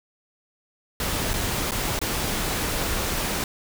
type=noise with dropouts; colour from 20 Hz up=pink; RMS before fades=-26 dBFS; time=1-3.44 s; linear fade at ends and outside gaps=2 ms; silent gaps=1.334-1.338 / 1.71-1.718 / 1.991-2.014 s; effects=none